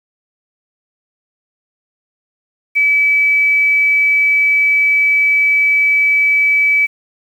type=tone; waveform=sine; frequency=2295 Hz; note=D7; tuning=40 cents flat; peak=-9 dBFS; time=2.75-6.87 s; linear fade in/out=20 ms; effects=7-bit